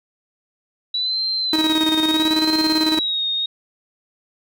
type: tone with vibrato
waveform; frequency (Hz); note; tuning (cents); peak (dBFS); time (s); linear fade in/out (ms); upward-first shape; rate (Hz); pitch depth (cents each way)
sine; 3914; B7; -16; -19; 0.94-3.46; 5; sine; 0.74; 96
type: tone with tremolo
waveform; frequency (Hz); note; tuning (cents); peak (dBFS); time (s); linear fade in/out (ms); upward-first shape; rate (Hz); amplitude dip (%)
45% pulse; 314.3; D#4; +18; -16; 1.53-2.99; 2; square; 18; 50
effects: none